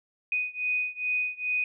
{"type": "beating tone pair", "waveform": "sine", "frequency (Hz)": [2489, 2491.4], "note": ["D#7", "D#7"], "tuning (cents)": [0, 2], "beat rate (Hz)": 2.4, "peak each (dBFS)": [-29, -30], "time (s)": [0.32, 1.64], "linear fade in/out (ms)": 2, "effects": []}